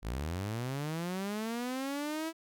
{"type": "linear sweep", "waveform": "sawtooth", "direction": "up", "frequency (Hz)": [49, 329.6], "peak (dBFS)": -30, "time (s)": [0.02, 2.33], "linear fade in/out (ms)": 50, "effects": []}